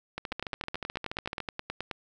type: two click trains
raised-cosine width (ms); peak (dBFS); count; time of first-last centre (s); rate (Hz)
0.3; -17 / -18; 16 / 18; 0.32-1.912 / 0.18-1.403; 9.42 / 13.9
effects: none